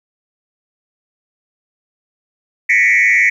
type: tone with frequency modulation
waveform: sine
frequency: 2093 Hz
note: C7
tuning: in tune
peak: -7 dBFS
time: 2.69-3.3 s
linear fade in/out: 10 ms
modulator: 106 Hz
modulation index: 2.2
effects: tanh soft clip ceiling -6 dBFS + 8-bit